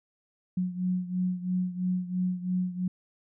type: beating tone pair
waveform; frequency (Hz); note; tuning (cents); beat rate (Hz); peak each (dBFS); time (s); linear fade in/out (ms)
sine; 181.3 / 184.3; F#3 / F#3; -35 / -7; 3; -28 / -32; 0.57-2.88; 5
effects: none